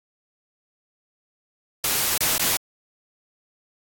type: noise with dropouts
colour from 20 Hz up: white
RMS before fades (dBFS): -22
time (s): 1.84-2.57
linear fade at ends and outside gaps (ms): 2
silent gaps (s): 2.178-2.206 / 2.381-2.395
effects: AAC 64 kbps